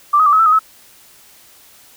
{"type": "tone with pitch steps", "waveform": "sine", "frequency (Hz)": [1175, 1262, 1168, 1279, 1327, 1250, 1296], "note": ["D6", "D#6", "D6", "D#6", "E6", "D#6", "E6"], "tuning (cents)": [1, 24, -10, 47, 11, 8, -30], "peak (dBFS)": -8, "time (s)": [0.13, 0.592], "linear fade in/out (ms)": 10, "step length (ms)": 66, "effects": ["white hiss -46 dBFS RMS until 1.96 s"]}